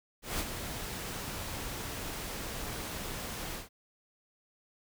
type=noise with ADSR envelope; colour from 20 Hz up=pink; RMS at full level=-32 dBFS; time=0.22-3.69 s; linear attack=170 ms; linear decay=51 ms; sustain=-7 dB; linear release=140 ms; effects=none